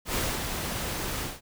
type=noise with ADSR envelope; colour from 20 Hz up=pink; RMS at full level=-27 dBFS; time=0.05-1.41 s; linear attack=100 ms; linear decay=250 ms; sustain=-5 dB; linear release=190 ms; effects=none